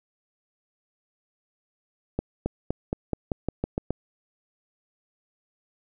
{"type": "accelerating click train", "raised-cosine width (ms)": 2, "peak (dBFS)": -12, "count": 10, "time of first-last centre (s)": [2.19, 3.906], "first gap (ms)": 270, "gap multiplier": 0.91, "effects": []}